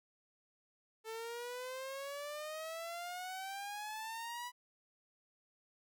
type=exponential sweep; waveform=sawtooth; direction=up; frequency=440 to 987.8 Hz; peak=-38 dBFS; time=1.04-4.52 s; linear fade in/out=50 ms; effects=none